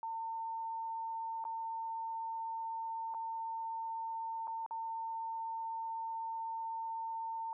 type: tone with dropouts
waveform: sine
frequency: 904 Hz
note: A5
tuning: 47 cents sharp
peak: -37 dBFS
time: 0.03-7.53 s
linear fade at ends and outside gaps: 1 ms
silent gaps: 1.441-1.451 / 3.14-3.146 / 4.472-4.478 / 4.663-4.709 s
effects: none